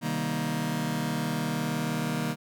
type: chord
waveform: sawtooth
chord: C minor seventh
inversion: none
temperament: just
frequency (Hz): 130.81 / 156.98 / 196.22 / 235.5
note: C3 / Eb3 / G3 / Bb3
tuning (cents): 0 / +16 / +2 / +18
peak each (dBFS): -33 / -27 / -31 / -27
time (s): 0.01-2.36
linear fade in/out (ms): 50
effects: none